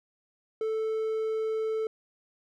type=tone; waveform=triangle; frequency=440 Hz; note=A4; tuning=in tune; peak=-25 dBFS; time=0.61-1.87 s; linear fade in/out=2 ms; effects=none